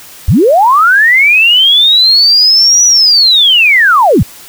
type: linear two-way sweep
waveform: sine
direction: up then down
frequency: 54.3 to 5920 to 54.3 Hz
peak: -3 dBFS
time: 0.28-4.23 s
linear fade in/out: 5 ms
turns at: 2.85 s
effects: white hiss -33 dBFS RMS until 4.48 s